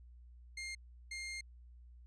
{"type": "tone bursts at uneven times", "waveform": "sawtooth", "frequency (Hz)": 2119, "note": "C7", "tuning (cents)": 21, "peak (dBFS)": -38, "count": 2, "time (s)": [[0.57, 0.75], [1.11, 1.41]], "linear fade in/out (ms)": 5, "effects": ["added 60 Hz sine -54 dBFS peak until 2.06 s", "resampled to 22050 Hz"]}